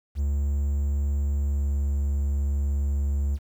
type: tone with pitch glide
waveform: triangle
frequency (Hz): 71 to 70.47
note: C#2 to C#2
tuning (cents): +42 to +29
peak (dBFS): -20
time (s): 0.15-3.39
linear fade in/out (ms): 50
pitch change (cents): -13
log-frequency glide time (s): 1.38-1.68
effects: 9-bit